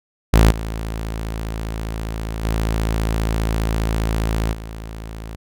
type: tone with level steps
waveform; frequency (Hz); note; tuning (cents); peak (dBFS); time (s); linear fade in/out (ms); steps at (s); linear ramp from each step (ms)
sawtooth; 54.9; A1; -3; -5 / -20 / -14 / -26; 0.33-5.36; 10; 0.5 / 2.43 / 4.52; 20
effects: none